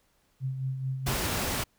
sine tone with tremolo, 132.1 Hz, C3, 17 cents sharp, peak -27 dBFS, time 0.4-1.15 s, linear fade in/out 50 ms, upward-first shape sine, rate 4.6 Hz, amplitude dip 50%
pink noise, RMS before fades -30 dBFS, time 1.06-1.64 s, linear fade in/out 10 ms
effects pink hiss -69 dBFS RMS until 1.78 s

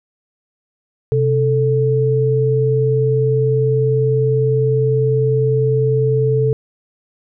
sine tone pair together, 130.06 / 440 Hz, C3 / A4, -10 / 0 cents, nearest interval octave + major sixth, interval 2110 cents, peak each -15 dBFS, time 1.12-6.53 s, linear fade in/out 0 ms, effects none

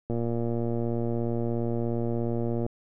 click train, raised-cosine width 2 ms, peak -17 dBFS, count 301, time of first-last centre 0.1-2.664 s, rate 117 Hz, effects none

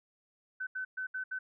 sine tone bursts at uneven times, 1518 Hz, F#6, 44 cents sharp, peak -34 dBFS, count 5, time 0.6-0.67 / 0.75-0.85 / 0.97-1.07 / 1.14-1.24 / 1.31-1.39 s, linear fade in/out 10 ms, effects none

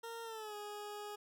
20% pulse tone with pitch glide, 460.8 to 415.3 Hz, A#4 to G#4, -20 to 0 cents, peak -39 dBFS, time 0.03-1.16 s, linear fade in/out 10 ms, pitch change -180 cents, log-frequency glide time 0.23-0.55 s, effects none

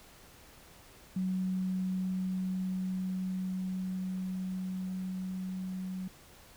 sine tone with level ramp, 186.3 Hz, F#3, 12 cents sharp, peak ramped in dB -29 to -35 dBFS, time 1.16-6.08 s, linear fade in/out 5 ms, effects pink hiss -56 dBFS RMS until 6.56 s

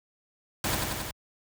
pink noise with echo, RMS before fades -28 dBFS, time 0.64-0.75 s, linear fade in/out 2 ms, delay 90 ms, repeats 4, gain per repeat -2 dB, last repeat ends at 1.11 s, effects high-pass 60 Hz 12 dB/octave

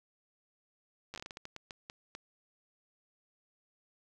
slowing click train, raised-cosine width 0.2 ms, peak -26 dBFS, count 14, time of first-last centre 1.14-2.151 s, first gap 9 ms, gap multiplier 1.32, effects none

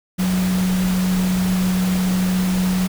sine tone in noise, 184.4 Hz, F#3, 6 cents flat, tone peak -16 dBFS, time 0.18-2.88 s, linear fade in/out 20 ms, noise pink, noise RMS -28 dBFS, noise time 0.18-2.88 s, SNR +9 dB, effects none

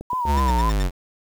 click train, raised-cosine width 2 ms, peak -20 dBFS, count 5, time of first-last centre 0.01-0.498 s, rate 8.2 Hz
sine tone with vibrato, 961 Hz, B5, 48 cents flat, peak -21 dBFS, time 0.1-0.7 s, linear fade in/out 5 ms, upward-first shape sine, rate 3.9 Hz, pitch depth 100 cents each way
square linear sweep, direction down, 75.1 to 43.44 Hz, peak -19 dBFS, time 0.25-0.91 s, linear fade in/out 50 ms
15% pulse tone bursts, 1800 Hz, A6, 39 cents sharp, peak -27 dBFS, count 5, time 0.37-0.829 s, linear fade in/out 5 ms, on 31 ms, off 76 ms
effects 8-bit

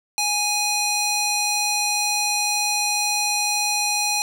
square tone with band-pass filter, 829 Hz, G#5, 3 cents flat, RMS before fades -22 dBFS, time 0.18-4.22 s, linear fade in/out 0 ms, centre 6200 Hz, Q 0.88, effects 8-bit

